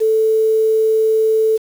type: tone with quantisation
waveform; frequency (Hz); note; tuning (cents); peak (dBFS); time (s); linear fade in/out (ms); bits
sine; 440; A4; 0; -11; 0-1.58; 20; 6
effects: none